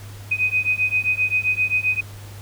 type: beating tone pair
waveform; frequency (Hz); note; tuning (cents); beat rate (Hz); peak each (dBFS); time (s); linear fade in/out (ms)
sine; 2500 / 2507.6; D#7 / D#7; +8 / +13; 7.6; -21; 0.31-2.01; 10
effects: added 101 Hz sine -36 dBFS peak until 2.41 s + pink hiss -44 dBFS RMS until 2.41 s